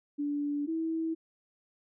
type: tone pair in turn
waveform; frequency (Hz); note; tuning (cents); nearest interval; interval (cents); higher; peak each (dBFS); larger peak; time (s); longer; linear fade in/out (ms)
sine; 290 / 324.4; D4 / E4; -22 / -28; major second; 194; second; -29 / -29; neither; 0.18-0.67 / 0.67-1.15; first; 20
effects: none